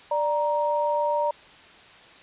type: tone pair together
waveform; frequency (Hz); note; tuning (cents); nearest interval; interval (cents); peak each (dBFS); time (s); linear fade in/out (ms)
sine; 590 / 937.4; D5 / A#5; +8 / +9; minor sixth; 801; -24; 0.11-1.31; 5
effects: white hiss -49 dBFS RMS until 2.22 s + resampled to 8000 Hz